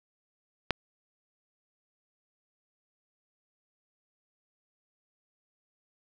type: click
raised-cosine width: 0.3 ms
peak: -9 dBFS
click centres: 0.707 s
effects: none